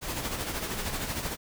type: noise with tremolo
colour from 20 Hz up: pink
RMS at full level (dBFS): -31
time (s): 0.01-1.37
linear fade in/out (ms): 50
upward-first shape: sine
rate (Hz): 13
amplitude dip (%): 50
effects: none